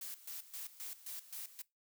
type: noise with tremolo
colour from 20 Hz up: blue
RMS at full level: -45 dBFS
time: 0.01-1.62 s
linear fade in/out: 5 ms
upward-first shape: square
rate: 3.8 Hz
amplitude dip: 80%
effects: noise-tail reverb RT60 0.2 s tail -22 dB re dry